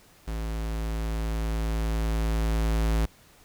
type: tone with level ramp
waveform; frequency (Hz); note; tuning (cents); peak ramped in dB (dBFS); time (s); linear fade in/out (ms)
square; 55; A1; 0; -30 to -22; 0.27-3.06; 10
effects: pink hiss -56 dBFS RMS until 3.44 s